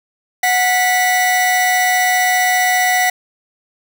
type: tone pair together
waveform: 45% pulse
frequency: 735 / 1965 Hz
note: F#5 / B6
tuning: -12 / -9 cents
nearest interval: octave + perfect fourth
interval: 1703 cents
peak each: -15 dBFS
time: 0.43-3.1 s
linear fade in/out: 5 ms
effects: none